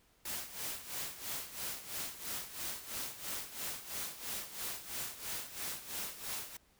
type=noise with tremolo; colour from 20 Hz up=white; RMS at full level=-39 dBFS; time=0.25-6.57 s; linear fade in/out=5 ms; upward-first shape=sine; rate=3 Hz; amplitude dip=75%; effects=pink hiss -69 dBFS RMS until 6.79 s